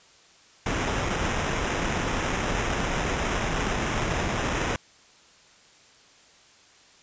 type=noise with sample-and-hold; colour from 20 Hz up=pink; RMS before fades=-27 dBFS; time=0.66-4.76 s; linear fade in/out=2 ms; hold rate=4410 Hz; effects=white hiss -55 dBFS RMS until 7.02 s + resampled to 16000 Hz